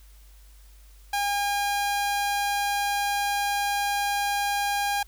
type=tone; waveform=sawtooth; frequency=810 Hz; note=G#5; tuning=43 cents flat; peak=-20 dBFS; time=1.13-5.03 s; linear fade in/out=5 ms; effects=added 50 Hz sine -48 dBFS peak until 5.07 s + white hiss -59 dBFS RMS until 5.07 s